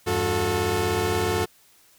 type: tone cluster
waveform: sawtooth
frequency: 81.1 / 97.3 / 361.5 / 440.3 Hz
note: E2 / G2 / F#4 / A4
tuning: -28 / -12 / -40 / +1 cents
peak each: -29 / -24 / -22 / -22 dBFS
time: 0.06-1.46 s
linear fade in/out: 20 ms
effects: white hiss -57 dBFS RMS until 1.98 s